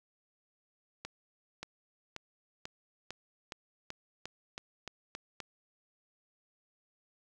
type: accelerating click train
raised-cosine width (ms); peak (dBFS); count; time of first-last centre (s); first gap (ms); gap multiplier
0.2; -23; 12; 1.05-5.403; 580; 0.92
effects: none